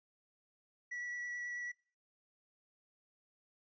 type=tone with vibrato; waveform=triangle; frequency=1944 Hz; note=B6; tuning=28 cents flat; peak=-38 dBFS; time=0.91-1.72 s; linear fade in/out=10 ms; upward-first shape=triangle; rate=9.2 Hz; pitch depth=11 cents each way; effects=noise-tail reverb RT60 0.4 s tail -24 dB re dry + resampled to 16000 Hz